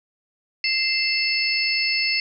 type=tone cluster; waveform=sine; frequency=2089 / 2659 / 4431 / 5210 Hz; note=C7 / E7 / C#8 / E8; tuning=-3 / +14 / -2 / -21 cents; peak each=-25 dBFS; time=0.64-2.2 s; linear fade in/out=2 ms; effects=none